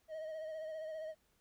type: tone with vibrato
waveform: triangle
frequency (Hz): 630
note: D#5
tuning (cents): +21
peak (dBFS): -39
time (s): 0.08-1.15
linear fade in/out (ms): 50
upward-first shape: sine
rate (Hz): 15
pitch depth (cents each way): 37
effects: pink hiss -75 dBFS RMS until 1.4 s